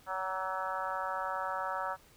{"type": "harmonic tone with a mistuned harmonic", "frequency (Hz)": 188.1, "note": "F#3", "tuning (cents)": 29, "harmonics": [3, 4, 5, 6, 7, 8, 9], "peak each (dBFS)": [-41, -40, -38, -43, -38, -44, -46], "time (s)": [0.06, 1.97], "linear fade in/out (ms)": 50, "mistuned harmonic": 6, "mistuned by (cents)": 27, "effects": ["pink hiss -61 dBFS RMS until 2.16 s"]}